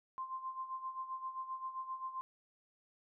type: tone with tremolo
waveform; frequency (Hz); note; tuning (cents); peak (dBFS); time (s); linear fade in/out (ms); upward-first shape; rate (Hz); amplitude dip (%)
sine; 1046.5; C6; 0; -37; 0.18-2.21; 0; sine; 7.6; 70
effects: none